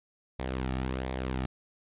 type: tone with flanger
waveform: sawtooth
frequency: 64.5 Hz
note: C2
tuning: 24 cents flat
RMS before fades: -33 dBFS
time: 0.39-1.46 s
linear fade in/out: 5 ms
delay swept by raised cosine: 0.69 to 1.99 ms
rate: 1.4 Hz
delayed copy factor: -0.5
effects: resampled to 8000 Hz